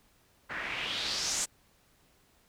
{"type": "noise with low-pass filter sweep", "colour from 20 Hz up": "white", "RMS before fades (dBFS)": -34, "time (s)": [0.49, 1.46], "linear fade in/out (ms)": 20, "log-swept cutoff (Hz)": [1600, 8000], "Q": 3.4, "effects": ["pink hiss -66 dBFS RMS until 2.48 s"]}